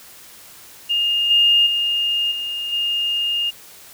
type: tone with level steps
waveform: sine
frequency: 2830 Hz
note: F7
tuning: 22 cents sharp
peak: -16 / -11 / -17 / -23 / -18 dBFS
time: 0.89-3.51 s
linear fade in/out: 20 ms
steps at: 1.3 / 1.66 / 2.31 / 2.72 s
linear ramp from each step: 10 ms
effects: white hiss -43 dBFS RMS until 3.93 s